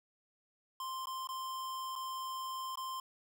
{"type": "tone with dropouts", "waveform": "square", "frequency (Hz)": 1046.5, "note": "C6", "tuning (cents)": 0, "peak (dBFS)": -39, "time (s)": [0.8, 3], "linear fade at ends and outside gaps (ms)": 2, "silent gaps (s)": [[1.057, 1.07], [1.272, 1.289], [1.955, 1.96], [2.756, 2.773]], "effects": []}